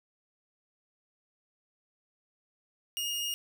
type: tone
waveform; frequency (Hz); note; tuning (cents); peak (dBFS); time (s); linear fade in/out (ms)
sawtooth; 2851; F7; +35; -28; 2.97-3.34; 0
effects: none